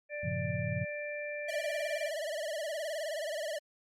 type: harmonic tone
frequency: 590 Hz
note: D5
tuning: 8 cents sharp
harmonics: 1 / 3 / 4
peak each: -38 / -43 / -42 dBFS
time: 0.09-2.11 s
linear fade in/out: 50 ms
type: chord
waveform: sine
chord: G half-diminished seventh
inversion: none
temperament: equal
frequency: 98 / 116.54 / 138.59 / 174.61 Hz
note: G2 / Bb2 / Db3 / F3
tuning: 0 / 0 / 0 / 0 cents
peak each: -38 dBFS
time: 0.23-0.85 s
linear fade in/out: 10 ms
type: tone with vibrato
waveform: square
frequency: 619 Hz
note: D#5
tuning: 9 cents flat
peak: -35 dBFS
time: 1.48-3.59 s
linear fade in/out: 10 ms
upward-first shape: sine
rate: 19 Hz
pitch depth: 120 cents each way
effects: low-pass 12000 Hz 12 dB/octave + Opus 48 kbps